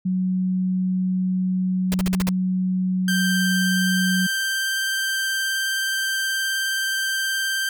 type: tone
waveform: sine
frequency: 185 Hz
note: F#3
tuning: in tune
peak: -19 dBFS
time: 0.05-4.27 s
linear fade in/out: 10 ms
type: noise bursts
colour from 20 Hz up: pink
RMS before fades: -26 dBFS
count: 6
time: 1.92-2.29 s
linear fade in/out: 0 ms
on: 20 ms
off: 50 ms
type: tone with vibrato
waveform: sawtooth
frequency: 1568 Hz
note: G6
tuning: in tune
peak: -18 dBFS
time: 3.08-7.69 s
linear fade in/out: 2 ms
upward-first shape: triangle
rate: 19 Hz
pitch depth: 15 cents each way
effects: none